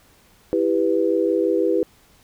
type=chord; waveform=sine; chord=E minor; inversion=none; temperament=just; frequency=329.6 / 395.6 / 494.4 Hz; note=E4 / G4 / B4; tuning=0 / +16 / +2 cents; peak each=-21 dBFS; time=0.53-1.83 s; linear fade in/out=0 ms; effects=pink hiss -55 dBFS RMS until 2.23 s